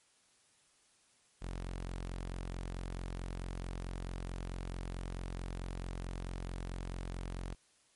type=tone; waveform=sawtooth; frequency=44.56 Hz; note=F1; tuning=36 cents sharp; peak=-35 dBFS; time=1.41-7.55 s; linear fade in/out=20 ms; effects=white hiss -69 dBFS RMS until 7.95 s + MP3 48 kbps